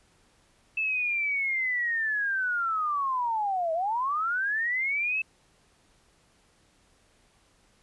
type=linear two-way sweep; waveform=sine; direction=down then up; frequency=2637 to 632 to 2637 Hz; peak=-25 dBFS; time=0.77-5.22 s; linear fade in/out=5 ms; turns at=3.73 s; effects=pink hiss -64 dBFS RMS until 7.82 s + resampled to 24000 Hz